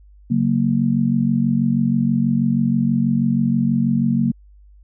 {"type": "chord", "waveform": "sine", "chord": "F# major", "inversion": "second", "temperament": "just", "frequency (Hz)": [138.75, 185, 231.2], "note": ["C#3", "F#3", "A#3"], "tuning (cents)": [2, 0, -14], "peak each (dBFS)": [-21, -21, -17], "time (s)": [0.3, 4.32], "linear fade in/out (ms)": 10, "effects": ["added 50 Hz sine -44 dBFS peak until 4.83 s"]}